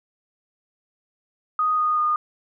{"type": "tone with pitch steps", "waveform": "sine", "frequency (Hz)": [1244.5, 1233.8, 1223.1], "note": ["D#6", "D#6", "D#6"], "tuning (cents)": [0, -15, -30], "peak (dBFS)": -18, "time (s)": [1.59, 2.16], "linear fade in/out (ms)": 2, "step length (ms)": 190, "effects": []}